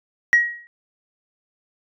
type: tone with exponential decay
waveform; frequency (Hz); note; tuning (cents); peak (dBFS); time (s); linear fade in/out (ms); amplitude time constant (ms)
sine; 1900; A#6; +33; -7; 0.33-0.67; 0; 72
effects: tanh soft clip ceiling -7 dBFS